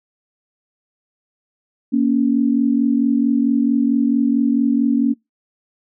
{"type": "tone pair together", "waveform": "sine", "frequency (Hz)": [235.5, 280], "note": ["A#3", "C#4"], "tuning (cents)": [18, 18], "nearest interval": "minor third", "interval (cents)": 300, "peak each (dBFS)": -16, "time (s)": [1.92, 5.14], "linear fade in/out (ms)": 20, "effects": ["noise-tail reverb RT60 0.2 s tail -25 dB re dry"]}